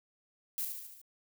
violet noise with echo, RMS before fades -35 dBFS, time 0.58-0.65 s, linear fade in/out 0 ms, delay 73 ms, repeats 5, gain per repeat -4 dB, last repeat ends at 1.015 s, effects none

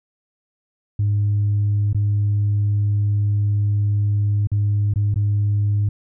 sine tone with dropouts, 102.9 Hz, G#2, 16 cents flat, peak -14 dBFS, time 0.99-5.89 s, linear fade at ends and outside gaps 5 ms, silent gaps 1.931-1.946 / 4.472-4.516 / 4.938-4.958 / 5.143-5.158 s, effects tanh soft clip ceiling -13 dBFS

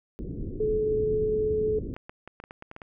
pink low-pass noise, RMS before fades -34 dBFS, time 0.19-1.94 s, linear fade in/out 0 ms, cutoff 440 Hz, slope 48 dB/octave
sine tone, 430 Hz, A4, 40 cents flat, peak -23 dBFS, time 0.6-1.79 s, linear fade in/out 5 ms
clicks, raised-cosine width 0.5 ms, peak -26 dBFS, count 10, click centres 1.965 / 2.095 / 2.276 / 2.401 / 2.439 / 2.509 / 2.624 / 2.714 / 2.764 / 2.818 s
effects none

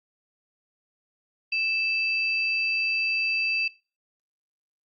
sine tone pair together, 2637 / 4699 Hz, E7 / D8, 0 / 0 cents, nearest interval minor seventh, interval 1000 cents, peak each -24 / -32 dBFS, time 1.52-3.68 s, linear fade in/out 5 ms, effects noise-tail reverb RT60 0.3 s tail -19 dB re dry + Opus 48 kbps

